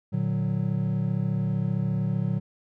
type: chord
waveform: triangle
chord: Bb augmented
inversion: none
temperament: equal with one note detuned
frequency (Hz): 116.54 / 149.83 / 185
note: Bb2 / D3 / F#3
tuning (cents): 0 / +35 / 0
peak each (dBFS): -26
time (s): 0.12-2.4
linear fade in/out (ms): 20
effects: none